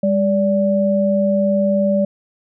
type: tone pair together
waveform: sine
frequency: 201 / 580 Hz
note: G3 / D5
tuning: +44 / -22 cents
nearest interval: octave + tritone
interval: 1834 cents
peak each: -16 dBFS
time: 0.03-2.05 s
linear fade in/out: 5 ms
effects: none